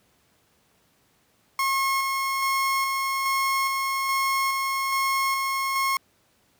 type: tone with tremolo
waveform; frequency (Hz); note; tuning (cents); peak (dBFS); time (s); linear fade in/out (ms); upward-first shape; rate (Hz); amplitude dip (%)
30% pulse; 1082; C#6; -42; -19; 1.59-5.97; 2; square; 1.2; 25
effects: pink hiss -64 dBFS RMS until 6.59 s + high-pass 80 Hz 12 dB/octave